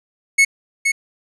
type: tone with echo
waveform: 45% pulse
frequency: 2199 Hz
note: C#7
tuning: 14 cents flat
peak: -9 dBFS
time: 0.38-0.45 s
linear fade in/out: 10 ms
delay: 470 ms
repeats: 1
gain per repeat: -5 dB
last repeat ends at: 0.92 s
effects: resampled to 24000 Hz + 8-bit